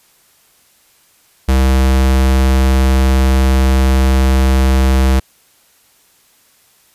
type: tone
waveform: square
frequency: 65.7 Hz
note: C2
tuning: 8 cents sharp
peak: -9 dBFS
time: 1.48-5.2 s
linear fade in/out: 10 ms
effects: white hiss -52 dBFS RMS until 6.94 s + resampled to 32000 Hz